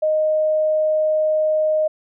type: tone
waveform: sine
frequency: 620 Hz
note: D#5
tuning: 6 cents flat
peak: -15 dBFS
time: 0.02-1.88 s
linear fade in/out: 10 ms
effects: none